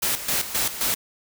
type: noise with tremolo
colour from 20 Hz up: white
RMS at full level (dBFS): -23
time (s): 0.02-0.95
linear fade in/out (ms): 10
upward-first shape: square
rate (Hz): 3.8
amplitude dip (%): 70
effects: none